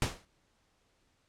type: noise with exponential decay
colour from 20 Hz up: pink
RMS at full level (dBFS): -27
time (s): 0.02-0.25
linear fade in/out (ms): 1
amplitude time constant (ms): 50
effects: pink hiss -72 dBFS RMS until 1.28 s + low-pass 8000 Hz 12 dB/octave